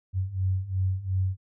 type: beating tone pair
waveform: sine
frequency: 92.5 / 95.3 Hz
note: F#2 / G2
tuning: 0 / -48 cents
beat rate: 2.8 Hz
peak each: -29 / -26 dBFS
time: 0.13-1.37 s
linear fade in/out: 50 ms
effects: none